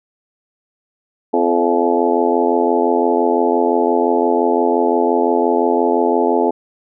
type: harmonic tone with a mistuned harmonic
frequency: 85.8 Hz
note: F2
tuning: 30 cents flat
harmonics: 3 / 4 / 5 / 6 / 7 / 8 / 9 / 10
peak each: -20 / -19 / -17 / -24 / -25 / -21 / -27 / -20 dBFS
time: 1.33-6.51 s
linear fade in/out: 10 ms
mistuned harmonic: 6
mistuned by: +29 cents
effects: none